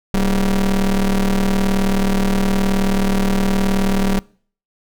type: ring-modulated tone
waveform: 45% pulse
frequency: 106.5 Hz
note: G#2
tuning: 44 cents sharp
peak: -11 dBFS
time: 0.14-4.19 s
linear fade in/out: 0 ms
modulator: 87 Hz
effects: noise-tail reverb RT60 0.5 s tail -25 dB re dry